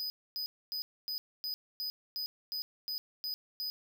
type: tone bursts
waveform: square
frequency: 4987 Hz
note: D#8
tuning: 3 cents sharp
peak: -35 dBFS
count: 11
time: 0-3.7 s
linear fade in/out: 0 ms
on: 100 ms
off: 260 ms
effects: 12-bit